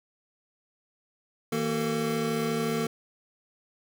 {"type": "tone cluster", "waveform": "square", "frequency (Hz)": [160.8, 231.9, 377, 448.3], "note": ["E3", "A#3", "F#4", "A4"], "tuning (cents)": [-43, -9, 32, 32], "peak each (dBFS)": [-34, -31, -37, -31], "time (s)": [1.52, 2.87], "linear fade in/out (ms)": 5, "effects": []}